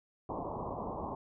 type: low-pass noise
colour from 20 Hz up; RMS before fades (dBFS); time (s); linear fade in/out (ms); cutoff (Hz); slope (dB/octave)
white; -39; 0.29-1.15; 2; 1100; 96
effects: none